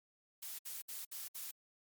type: noise bursts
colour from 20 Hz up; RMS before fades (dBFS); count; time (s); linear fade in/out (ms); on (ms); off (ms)
blue; -45; 5; 0.42-1.514; 10; 170; 61
effects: MP3 96 kbps